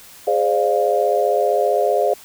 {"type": "chord", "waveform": "sine", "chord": "D half-diminished seventh", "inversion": "second", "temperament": "equal with one note detuned", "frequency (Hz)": [415.3, 523.3, 598.6, 698.5], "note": ["Ab4", "C5", "D5", "F5"], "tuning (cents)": [0, 0, 33, 0], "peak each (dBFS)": -20, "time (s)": [0.27, 2.14], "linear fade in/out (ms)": 5, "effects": ["white hiss -43 dBFS RMS until 2.24 s"]}